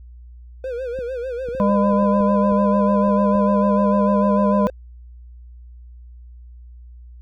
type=tone with vibrato; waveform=triangle; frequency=499.2 Hz; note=B4; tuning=19 cents sharp; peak=-22 dBFS; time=0.64-4.7 s; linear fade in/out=2 ms; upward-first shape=sine; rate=6.7 Hz; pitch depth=110 cents each way
type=clicks; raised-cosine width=3 ms; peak=-23 dBFS; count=10; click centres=0.989 / 1.487 / 1.55 / 1.696 / 1.931 / 2.028 / 2.207 / 2.521 / 3.082 / 3.353 s
type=harmonic tone; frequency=201.5 Hz; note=G3; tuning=48 cents sharp; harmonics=1 / 3 / 5; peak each=-16 / -20 / -22 dBFS; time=1.6-4.67 s; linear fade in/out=0 ms
effects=added 60 Hz sine -38 dBFS peak until 7.21 s